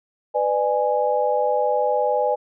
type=chord; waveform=sine; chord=G# diminished; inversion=first; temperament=just; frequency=498.4 / 598 / 830.6 Hz; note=B4 / D5 / G#5; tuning=+16 / +31 / 0 cents; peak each=-22 dBFS; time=0.34-2.36 s; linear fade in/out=20 ms; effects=none